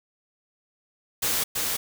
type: noise with echo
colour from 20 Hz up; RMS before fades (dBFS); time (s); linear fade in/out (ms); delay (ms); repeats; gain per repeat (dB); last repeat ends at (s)
white; -25; 1.22-1.44; 10; 330; 1; -2; 1.77
effects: none